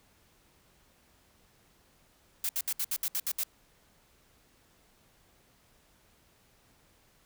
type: noise bursts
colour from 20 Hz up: blue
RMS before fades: -31 dBFS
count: 9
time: 2.44-3.435 s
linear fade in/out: 2 ms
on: 51 ms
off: 67 ms
effects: pink hiss -65 dBFS RMS until 7.25 s